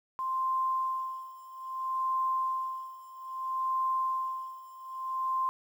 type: tone with tremolo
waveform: sine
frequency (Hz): 1046.5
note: C6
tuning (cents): 0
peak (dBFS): -26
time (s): 0.19-5.49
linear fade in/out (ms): 0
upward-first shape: sine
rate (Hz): 0.61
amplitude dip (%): 90
effects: 10-bit